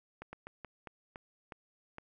slowing click train, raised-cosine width 0.5 ms, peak -29 dBFS, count 8, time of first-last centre 0.22-1.984 s, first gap 110 ms, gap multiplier 1.27, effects none

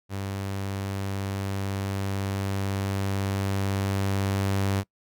sawtooth tone with level ramp, 98 Hz, G2, in tune, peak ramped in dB -26 to -19 dBFS, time 0.09-4.84 s, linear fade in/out 50 ms, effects noise-tail reverb RT60 0.1 s tail -22 dB re dry

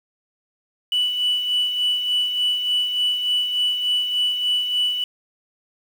sine tone with tremolo, 2965 Hz, F#7, 3 cents sharp, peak -15 dBFS, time 0.92-5.04 s, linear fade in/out 2 ms, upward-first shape sine, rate 3.4 Hz, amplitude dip 55%, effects tanh soft clip ceiling -14 dBFS + 7-bit

